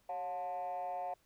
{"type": "tone with frequency modulation", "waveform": "sine", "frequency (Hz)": 719, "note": "F#5", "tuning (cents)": -50, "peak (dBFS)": -35, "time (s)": [0.09, 1.14], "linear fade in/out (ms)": 5, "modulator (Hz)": 166, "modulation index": 0.81, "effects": ["tanh soft clip ceiling -34 dBFS", "pink hiss -72 dBFS RMS until 1.25 s"]}